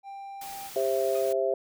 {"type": "tone", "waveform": "triangle", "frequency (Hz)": 790, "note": "G5", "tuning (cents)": 13, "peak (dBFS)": -36, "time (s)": [0.03, 0.71], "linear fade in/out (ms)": 50}
{"type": "noise", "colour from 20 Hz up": "white", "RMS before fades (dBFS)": -43, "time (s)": [0.41, 1.33], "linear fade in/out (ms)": 5}
{"type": "harmonic tone", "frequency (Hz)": 132.8, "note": "C3", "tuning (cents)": 26, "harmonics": [3, 4, 5], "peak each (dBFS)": [-28, -28, -28], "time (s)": [0.76, 1.54], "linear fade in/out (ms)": 2}
{"type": "tone with exponential decay", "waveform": "25% pulse", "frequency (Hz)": 1244.5, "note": "D#6", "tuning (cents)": 0, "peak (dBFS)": -38, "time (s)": [1.15, 1.37], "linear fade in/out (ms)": 2, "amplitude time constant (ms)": 47}
{"effects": []}